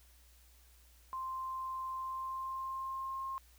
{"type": "tone with pitch glide", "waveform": "sine", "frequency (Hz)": [1046.5, 1067.3], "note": ["C6", "C6"], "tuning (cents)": [0, 34], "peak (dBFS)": -37, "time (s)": [1.13, 3.38], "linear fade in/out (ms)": 0, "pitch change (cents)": 34, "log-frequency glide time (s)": [1.98, 3.27], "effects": ["added 60 Hz sine -61 dBFS peak until 3.58 s", "white hiss -66 dBFS RMS until 3.58 s"]}